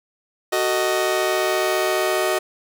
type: chord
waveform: sawtooth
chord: D# diminished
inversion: first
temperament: just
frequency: 373.4 / 448 / 622.3 Hz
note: F#4 / A4 / D#5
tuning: +16 / +31 / 0 cents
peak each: -18 / -24 / -18 dBFS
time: 0.52-2.39 s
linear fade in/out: 10 ms
effects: none